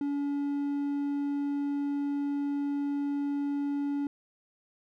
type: tone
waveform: triangle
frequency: 284.7 Hz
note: C#4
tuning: 46 cents sharp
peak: -26 dBFS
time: 0.01-4.07 s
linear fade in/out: 2 ms
effects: none

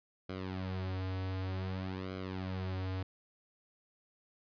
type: tone with flanger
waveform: sawtooth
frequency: 93.8 Hz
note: F#2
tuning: 24 cents sharp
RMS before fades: -38 dBFS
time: 0.29-3.03 s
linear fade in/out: 5 ms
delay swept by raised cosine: 1.1 to 5.7 ms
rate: 0.54 Hz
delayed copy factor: -0.8
effects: resampled to 11025 Hz

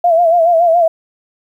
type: tone with vibrato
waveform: sine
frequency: 677 Hz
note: E5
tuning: 46 cents sharp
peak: -7 dBFS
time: 0.04-0.88 s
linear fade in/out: 5 ms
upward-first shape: sine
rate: 7.1 Hz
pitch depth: 79 cents each way
effects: 8-bit

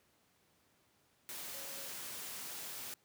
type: tone in noise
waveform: sine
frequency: 549 Hz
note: C#5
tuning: 17 cents flat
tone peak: -55 dBFS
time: 1.54-1.88 s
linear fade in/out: 0 ms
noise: white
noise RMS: -45 dBFS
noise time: 1.29-2.94 s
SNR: -13 dB
effects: pink hiss -72 dBFS RMS until 3.04 s + high-pass 100 Hz 12 dB/octave

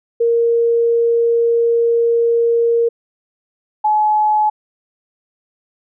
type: tone pair in turn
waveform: sine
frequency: 466.2 / 851.6 Hz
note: A#4 / G#5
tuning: 0 / +43 cents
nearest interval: minor seventh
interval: 1043 cents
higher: second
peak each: -11 dBFS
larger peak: neither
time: 0.2-2.89 / 3.84-4.5 s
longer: first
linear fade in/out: 10 ms
effects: none

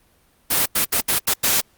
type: noise bursts at uneven times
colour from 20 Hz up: white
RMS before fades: -18 dBFS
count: 6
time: 0.5-0.66 / 0.75-0.85 / 0.92-1.01 / 1.08-1.19 / 1.27-1.34 / 1.43-1.61 s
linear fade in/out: 10 ms
effects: pink hiss -59 dBFS RMS until 1.77 s + Opus 32 kbps

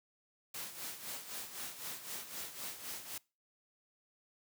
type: noise with tremolo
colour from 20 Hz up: white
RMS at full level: -42 dBFS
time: 0.54-3.18 s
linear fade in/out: 5 ms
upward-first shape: sine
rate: 3.9 Hz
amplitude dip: 65%
effects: noise-tail reverb RT60 0.3 s tail -24 dB re dry + high-pass 100 Hz 12 dB/octave

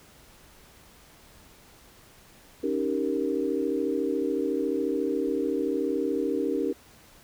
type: chord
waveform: sine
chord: Eb dominant seventh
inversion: third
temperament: equal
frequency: 277.2 / 311.1 / 392 / 466.2 Hz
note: Db4 / Eb4 / G4 / Bb4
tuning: 0 / 0 / 0 / 0 cents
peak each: -30 dBFS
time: 2.63-6.73 s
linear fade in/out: 10 ms
effects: pink hiss -54 dBFS RMS until 7.23 s

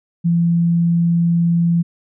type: tone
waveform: sine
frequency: 169.8 Hz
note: F3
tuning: 48 cents flat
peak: -12 dBFS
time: 0.24-1.83 s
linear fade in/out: 20 ms
effects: none

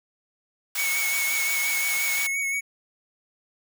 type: high-pass noise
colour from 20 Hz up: white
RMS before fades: -29 dBFS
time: 0.75-2.27 s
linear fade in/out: 5 ms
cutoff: 780 Hz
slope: 12 dB/octave
type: tone with vibrato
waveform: square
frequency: 2217 Hz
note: C#7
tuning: in tune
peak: -25 dBFS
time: 0.77-2.61 s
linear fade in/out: 20 ms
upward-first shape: sine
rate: 5.7 Hz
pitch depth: 28 cents each way
effects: none

